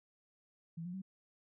sine tone with pitch steps, 165.7 / 177.59 / 190.34 Hz, E3 / F3 / F#3, +9 / +29 / +49 cents, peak -40 dBFS, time 0.77-1.019 s, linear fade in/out 10 ms, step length 83 ms, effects none

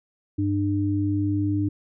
sine tone pair together, 100.11 / 300 Hz, G2 / D4, +37 / +37 cents, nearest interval octave + perfect fifth, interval 1900 cents, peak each -24 / -23 dBFS, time 0.38-1.69 s, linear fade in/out 10 ms, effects none

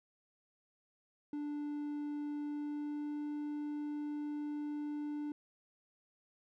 triangle tone with pitch glide, 293.7 to 295.6 Hz, D4 to D4, 0 to +11 cents, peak -35 dBFS, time 1.33-5.32 s, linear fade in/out 2 ms, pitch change +11 cents, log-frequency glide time 2.4-3.24 s, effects none

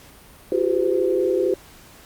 sine tone cluster, 343.5 / 376 / 407.8 / 509 Hz, F4 / F#4 / G#4 / C5, -29 / +28 / -32 / -48 cents, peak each -24 / -21 / -25 / -23 dBFS, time 0.52-1.54 s, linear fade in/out 2 ms, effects pink hiss -47 dBFS RMS until 2.05 s + Opus 48 kbps

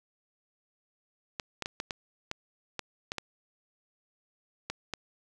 clicks, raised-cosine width 0.2 ms, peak -16 dBFS, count 11, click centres 1.398 / 1.623 / 1.659 / 1.801 / 1.908 / 2.314 / 2.793 / 3.119 / 3.183 / 4.7 / 4.937 s, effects none

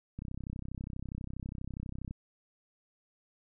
click train, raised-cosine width 5 ms, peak -27 dBFS, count 63, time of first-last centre 0.19-2.11 s, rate 32.3 Hz, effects none

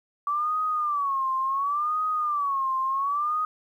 sine tone with vibrato, 1148 Hz, D6, 40 cents flat, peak -23 dBFS, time 0.27-3.45 s, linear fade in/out 2 ms, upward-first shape sine, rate 0.7 Hz, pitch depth 150 cents each way, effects 10-bit

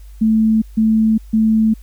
sine tone bursts, 220 Hz, A3, in tune, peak -10 dBFS, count 3, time 0.21-1.74 s, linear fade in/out 10 ms, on 410 ms, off 150 ms, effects added 50 Hz sine -34 dBFS peak until 1.82 s + white hiss -54 dBFS RMS until 1.82 s

